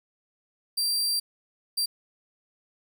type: tone bursts at uneven times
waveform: sawtooth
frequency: 4713 Hz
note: D8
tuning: 5 cents sharp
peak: -21 dBFS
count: 2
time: 0.77-1.2 / 1.77-1.86 s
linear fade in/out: 10 ms
effects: none